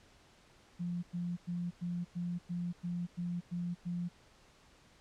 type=tone bursts; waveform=sine; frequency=174.61 Hz; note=F3; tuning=in tune; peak=-34 dBFS; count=10; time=0.79-4.09 s; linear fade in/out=20 ms; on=240 ms; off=100 ms; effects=pink hiss -63 dBFS RMS until 5 s + low-pass 7000 Hz 12 dB/octave